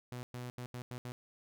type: tone bursts at uneven times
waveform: sawtooth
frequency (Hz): 123.47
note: B2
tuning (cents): 0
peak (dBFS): -37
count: 6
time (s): 0.12-0.23 / 0.34-0.5 / 0.58-0.66 / 0.74-0.82 / 0.91-0.98 / 1.05-1.12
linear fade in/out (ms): 0
effects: none